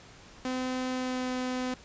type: tone with pitch glide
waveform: sawtooth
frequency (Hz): 255.9 to 253.7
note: C4 to B3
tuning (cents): -38 to +47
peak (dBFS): -26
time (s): 0.45-1.74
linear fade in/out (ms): 2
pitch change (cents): -15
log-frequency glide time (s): 0.91-1.3
effects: pink hiss -52 dBFS RMS until 1.84 s + resampled to 16000 Hz